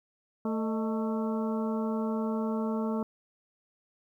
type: harmonic tone with a mistuned harmonic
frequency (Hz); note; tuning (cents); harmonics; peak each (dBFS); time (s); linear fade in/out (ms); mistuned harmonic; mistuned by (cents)
222; A3; +16; 1 / 2 / 3 / 4 / 5 / 6; -29 / -35 / -39 / -41 / -43 / -45; 0.45-3.03; 2; 3; -110
effects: 11-bit